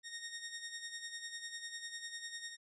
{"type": "tone with tremolo", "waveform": "15% pulse", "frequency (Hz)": 1856, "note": "A#6", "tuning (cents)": -8, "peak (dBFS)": -35, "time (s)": [0.03, 2.57], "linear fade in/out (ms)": 50, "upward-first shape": "sine", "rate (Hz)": 10, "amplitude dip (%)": 60, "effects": ["resampled to 22050 Hz"]}